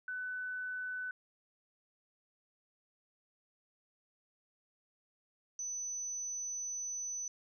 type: tone pair in turn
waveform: sine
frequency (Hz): 1500 / 6000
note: F#6 / F#8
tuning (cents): +23 / +23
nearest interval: 2 octaves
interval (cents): 2400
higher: second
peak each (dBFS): -37 / -37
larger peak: neither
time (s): 0.08-1.11 / 5.59-7.28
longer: second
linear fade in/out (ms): 2
effects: none

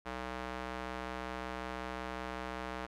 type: tone with band-pass filter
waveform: square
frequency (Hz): 62.7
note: B1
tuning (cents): +27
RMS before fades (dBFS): -41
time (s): 0.05-2.87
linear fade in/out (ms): 20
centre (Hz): 1200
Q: 0.72
effects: none

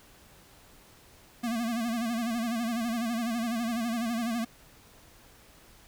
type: tone with vibrato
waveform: square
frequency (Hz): 231.8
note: A#3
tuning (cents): -10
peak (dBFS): -29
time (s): 1.43-4.45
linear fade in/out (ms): 10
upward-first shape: sine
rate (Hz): 12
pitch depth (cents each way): 83
effects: pink hiss -56 dBFS RMS until 5.87 s

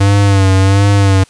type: tone with vibrato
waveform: square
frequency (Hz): 98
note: G2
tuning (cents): 0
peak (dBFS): -7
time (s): 0-1.24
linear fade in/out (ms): 10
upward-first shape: sine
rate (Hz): 1.4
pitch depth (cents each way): 51
effects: white hiss -45 dBFS RMS until 1.29 s + resampled to 22050 Hz

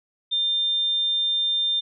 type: tone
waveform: sine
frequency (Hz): 3600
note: A7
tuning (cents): +39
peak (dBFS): -20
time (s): 0.31-1.81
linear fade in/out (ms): 20
effects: none

